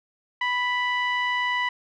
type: tone with low-pass filter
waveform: sawtooth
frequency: 987.8 Hz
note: B5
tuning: in tune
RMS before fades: -25 dBFS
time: 0.41-1.69 s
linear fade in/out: 5 ms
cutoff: 2400 Hz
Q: 5.2
effects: none